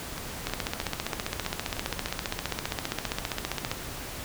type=two click trains; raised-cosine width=0.2 ms; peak=-11 / -18 dBFS; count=50 / 7; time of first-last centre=0.47-3.715 / 0.18-2.085 s; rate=15.1 / 3.15 Hz; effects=pink hiss -38 dBFS RMS until 4.24 s